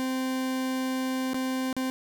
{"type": "tone with dropouts", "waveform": "40% pulse", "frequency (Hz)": 259.9, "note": "C4", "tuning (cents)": -11, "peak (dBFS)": -26, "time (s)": [0, 1.9], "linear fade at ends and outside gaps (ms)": 0, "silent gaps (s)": [[1.334, 1.344], [1.728, 1.766]], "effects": []}